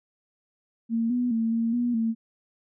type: tone with pitch steps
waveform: sine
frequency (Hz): 228.7 / 245.7 / 226.3 / 229.1 / 241.5 / 226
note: A#3 / B3 / A3 / A#3 / B3 / A3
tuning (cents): -33 / -9 / +49 / -30 / -39 / +47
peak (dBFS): -22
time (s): 0.89-2.15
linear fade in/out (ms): 50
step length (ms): 210
effects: none